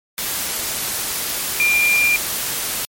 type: tone in noise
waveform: sine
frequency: 2393 Hz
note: D7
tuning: 32 cents sharp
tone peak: -13 dBFS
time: 1.6-2.16 s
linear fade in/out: 0 ms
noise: white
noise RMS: -23 dBFS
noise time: 0.18-2.85 s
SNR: +7 dB
effects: MP3 64 kbps